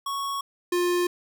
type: tone pair in turn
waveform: square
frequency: 1108.7 / 353.5 Hz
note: C#6 / F4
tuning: 0 / +21 cents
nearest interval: octave + minor sixth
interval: 1979 cents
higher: first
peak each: -28 / -22 dBFS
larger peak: second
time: 0.06-0.41 / 0.72-1.07 s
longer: neither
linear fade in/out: 5 ms
effects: none